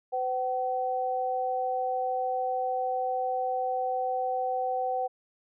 sine tone pair together, 508 / 761.1 Hz, B4 / F#5, +49 / +49 cents, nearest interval perfect fifth, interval 700 cents, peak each -31 / -28 dBFS, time 0.12-5.08 s, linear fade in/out 20 ms, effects none

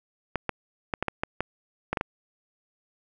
clicks, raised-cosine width 0.5 ms, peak -11 dBFS, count 10, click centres 0.357 / 0.493 / 0.938 / 1.026 / 1.083 / 1.235 / 1.406 / 1.93 / 1.972 / 2.011 s, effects none

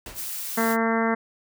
pink noise with exponential decay, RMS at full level -35 dBFS, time 0.06-0.41 s, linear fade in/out 2 ms, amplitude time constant 75 ms
blue noise, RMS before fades -32 dBFS, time 0.14-0.77 s, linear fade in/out 50 ms
harmonic tone, 226.6 Hz, A#3, 49 cents flat, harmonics 1 / 2 / 3 / 4 / 5 / 6 / 7 / 8 / 9, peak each -24 / -27 / -29 / -30 / -31 / -32 / -32 / -33 / -34 dBFS, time 0.57-1.15 s, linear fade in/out 10 ms
effects none

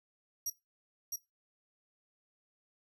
25% pulse tone with echo, 5700 Hz, F8, 34 cents sharp, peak -29 dBFS, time 0.46-0.5 s, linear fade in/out 5 ms, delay 660 ms, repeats 1, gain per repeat -2 dB, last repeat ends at 1.16 s, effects noise-tail reverb RT60 0.2 s tail -17 dB re dry

